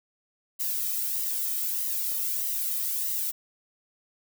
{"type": "noise with flanger", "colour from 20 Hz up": "violet", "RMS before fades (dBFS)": -29, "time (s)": [0.59, 3.32], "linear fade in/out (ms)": 20, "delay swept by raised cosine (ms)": [1, 1.63], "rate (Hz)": 1.6, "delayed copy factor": 0.55, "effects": []}